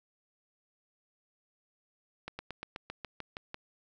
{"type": "slowing click train", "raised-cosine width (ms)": 0.3, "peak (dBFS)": -23, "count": 10, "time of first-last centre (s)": [2.28, 3.544], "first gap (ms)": 110, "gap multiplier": 1.06, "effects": []}